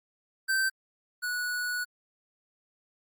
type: tone pair in turn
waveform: square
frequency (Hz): 1553 / 1469.1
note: G6 / F#6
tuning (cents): -17 / -13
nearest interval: minor second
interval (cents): 96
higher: first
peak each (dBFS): -25 / -30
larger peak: first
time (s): 0.48-0.7 / 1.22-1.85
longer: second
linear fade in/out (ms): 20
effects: Opus 48 kbps